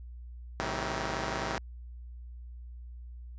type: chord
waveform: 5% pulse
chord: A diminished seventh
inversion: none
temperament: just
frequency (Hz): 110 / 132 / 158.4 / 190.08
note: A2 / C3 / Eb3 / Gb3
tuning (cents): 0 / +16 / +31 / +47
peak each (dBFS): -27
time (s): 0.6-1.58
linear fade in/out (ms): 0
effects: added 60 Hz sine -42 dBFS peak until 3.38 s + resampled to 16000 Hz